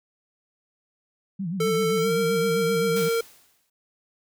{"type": "tone with vibrato", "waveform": "sine", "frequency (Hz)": 178.6, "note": "F3", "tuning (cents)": 39, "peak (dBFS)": -26, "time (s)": [1.39, 3.09], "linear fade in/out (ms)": 10, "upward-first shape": "sine", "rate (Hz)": 7.7, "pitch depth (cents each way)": 180}
{"type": "tone with pitch glide", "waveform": "square", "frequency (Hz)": [443.4, 459.8], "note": ["A4", "A#4"], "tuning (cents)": [13, -24], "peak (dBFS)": -22, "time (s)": [1.6, 3.21], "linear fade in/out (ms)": 5, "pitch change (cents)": 63, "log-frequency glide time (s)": [1.97, 2.12]}
{"type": "noise with exponential decay", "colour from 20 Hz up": "white", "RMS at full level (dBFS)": -33, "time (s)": [2.96, 3.7], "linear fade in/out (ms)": 5, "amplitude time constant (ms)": 160}
{"effects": []}